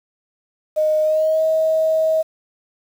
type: tone with pitch glide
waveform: sine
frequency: 618 to 636.5 Hz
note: D#5 to D#5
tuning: -12 to +39 cents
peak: -14 dBFS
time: 0.76-2.23 s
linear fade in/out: 20 ms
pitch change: +51 cents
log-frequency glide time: 1.02-1.44 s
effects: 7-bit